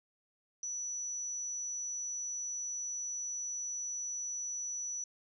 sine tone, 5920 Hz, F#8, in tune, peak -36 dBFS, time 0.63-5.04 s, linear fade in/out 2 ms, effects none

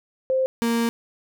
sine / 35% pulse tone pair in turn, 523.3 / 232.3 Hz, C5 / A#3, 0 / -6 cents, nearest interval octave + major second, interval 1406 cents, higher first, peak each -18 dBFS, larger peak neither, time 0.3-0.46 / 0.62-0.89 s, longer second, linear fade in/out 0 ms, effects none

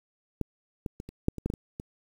clicks, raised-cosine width 3 ms, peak -16 / -19 / -25 / -29 / -10 / -24 / -15 / -16 / -23 / -23 dBFS, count 10, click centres 0.413 / 0.862 / 1.001 / 1.09 / 1.284 / 1.383 / 1.46 / 1.501 / 1.538 / 1.799 s, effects 8-bit

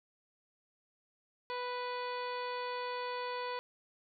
harmonic tone, 493.9 Hz, B4, in tune, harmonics 1 / 2 / 3 / 4 / 5 / 6 / 7 / 8 / 9, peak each -40 / -39 / -48 / -49 / -49 / -56 / -52 / -58 / -51 dBFS, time 1.5-3.59 s, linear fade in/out 0 ms, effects none

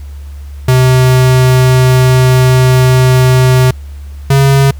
square tone pair in turn, 128.4 / 137.13 Hz, C3 / C#3, -32 / -18 cents, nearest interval minor second, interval 114 cents, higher second, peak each -5 dBFS, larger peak neither, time 0.68-3.71 / 4.3-4.71 s, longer first, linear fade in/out 5 ms, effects added 71 Hz sine -23 dBFS peak until 4.79 s + pink hiss -44 dBFS RMS until 4.79 s

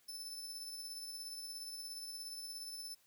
sawtooth tone with tremolo, 5274 Hz, E8, in tune, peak -40 dBFS, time 0.08-2.95 s, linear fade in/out 10 ms, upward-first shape triangle, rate 17 Hz, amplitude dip 40%, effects white hiss -71 dBFS RMS until 3.06 s

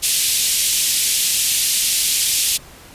white band-pass noise, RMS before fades -18 dBFS, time 0.02-2.58 s, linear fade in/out 20 ms, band 2600 to 12000 Hz, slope 24 dB/octave, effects pink hiss -42 dBFS RMS until 2.94 s + resampled to 32000 Hz

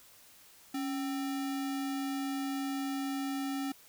sine tone with sample-and-hold, 276 Hz, C#4, 7 cents flat, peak -32 dBFS, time 0.74-3.72 s, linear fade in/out 5 ms, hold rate 1050 Hz, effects white hiss -58 dBFS RMS until 3.88 s

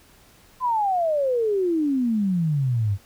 sine exponential sweep, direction down, 1039 to 95 Hz, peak -19 dBFS, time 0.6-2.98 s, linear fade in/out 50 ms, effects pink hiss -54 dBFS RMS until 3.05 s

